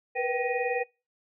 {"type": "tone cluster", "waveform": "sine", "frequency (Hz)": [477, 496.4, 773, 1890, 2473], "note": ["A#4", "B4", "G5", "A#6", "D#7"], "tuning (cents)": [40, 9, -24, 23, -11], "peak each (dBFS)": [-32, -30, -32, -35, -34], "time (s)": [0.15, 0.84], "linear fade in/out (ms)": 20, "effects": ["noise-tail reverb RT60 0.3 s tail -25 dB re dry"]}